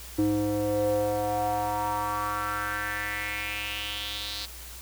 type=tone with band-pass filter sweep; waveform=square; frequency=103.9 Hz; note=G#2; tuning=1 cent sharp; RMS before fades=-29 dBFS; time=0.18-4.46 s; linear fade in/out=10 ms; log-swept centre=340 to 4300 Hz; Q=4.4; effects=added 60 Hz sine -44 dBFS peak until 4.81 s + white hiss -44 dBFS RMS until 4.81 s